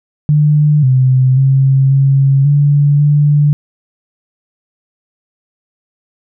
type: tone with pitch steps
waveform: sine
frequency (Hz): 149.4 / 129.7 / 134.8 / 136.8 / 144.3 / 146.8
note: D3 / C3 / C#3 / C#3 / D3 / D3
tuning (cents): +30 / -15 / -48 / -23 / -30 / 0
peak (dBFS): -6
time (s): 0.29-3.53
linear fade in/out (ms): 0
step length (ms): 540
effects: none